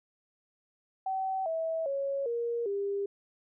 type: tone with pitch steps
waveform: sine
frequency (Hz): 764 / 649.9 / 552.9 / 470.3 / 400.1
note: G5 / E5 / C#5 / A#4 / G4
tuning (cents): -45 / -25 / -5 / +15 / +35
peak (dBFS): -29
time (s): 1.06-3.06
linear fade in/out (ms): 5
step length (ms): 400
effects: none